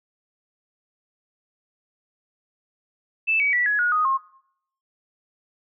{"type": "tone with pitch steps", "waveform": "sine", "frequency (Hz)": [2637, 2269, 1952.8, 1680.5, 1446.2, 1244.5, 1071], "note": ["E7", "C#7", "B6", "G#6", "F#6", "D#6", "C6"], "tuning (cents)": [0, 40, -20, 20, -40, 0, 40], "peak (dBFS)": -18, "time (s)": [3.27, 4.18], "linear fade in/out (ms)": 20, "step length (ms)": 130, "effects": ["noise-tail reverb RT60 0.7 s tail -21 dB re dry"]}